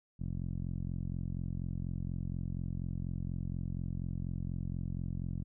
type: tone with low-pass filter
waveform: 10% pulse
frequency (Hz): 44.16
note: F1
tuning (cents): +20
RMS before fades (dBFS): -37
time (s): 0.19-5.44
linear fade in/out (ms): 20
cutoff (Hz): 170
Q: 1.1
effects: none